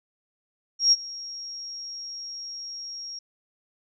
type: tone with ADSR envelope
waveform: sine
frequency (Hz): 5588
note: F8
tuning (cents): 0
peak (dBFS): -13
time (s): 0.79-3.19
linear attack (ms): 130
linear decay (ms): 35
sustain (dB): -21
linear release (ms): 4
effects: none